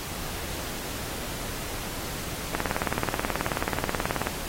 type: click train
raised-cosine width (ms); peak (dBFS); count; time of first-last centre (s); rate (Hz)
0.5; -10; 33; 2.55-4.27; 18.6
effects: pink hiss -35 dBFS RMS until 4.48 s + AAC 48 kbps